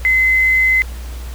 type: tone with quantisation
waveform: sine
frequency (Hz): 2049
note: C7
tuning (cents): -37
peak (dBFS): -10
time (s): 0.05-0.82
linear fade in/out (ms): 0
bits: 6
effects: added 60 Hz sine -25 dBFS peak until 1.34 s + pink hiss -38 dBFS RMS until 1.34 s